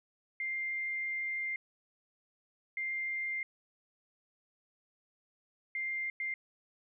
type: tone bursts at uneven times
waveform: sine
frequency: 2102 Hz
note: C7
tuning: 7 cents sharp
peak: -33 dBFS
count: 4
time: 0.4-1.56 / 2.77-3.43 / 5.75-6.1 / 6.2-6.34 s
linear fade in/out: 2 ms
effects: none